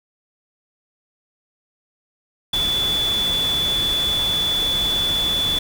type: tone in noise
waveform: sine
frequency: 3457 Hz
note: A7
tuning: 31 cents flat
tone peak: -18 dBFS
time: 2.53-5.59 s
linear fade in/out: 5 ms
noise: pink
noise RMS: -29 dBFS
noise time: 2.53-5.59 s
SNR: +8 dB
effects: none